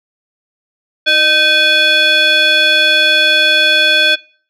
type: tone with frequency modulation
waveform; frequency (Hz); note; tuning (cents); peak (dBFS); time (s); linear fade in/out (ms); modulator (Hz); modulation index
sine; 2477; D#7; -8; -6; 1.06-4.16; 20; 933; 1.6
effects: noise-tail reverb RT60 0.5 s tail -25 dB re dry + tanh soft clip ceiling -5 dBFS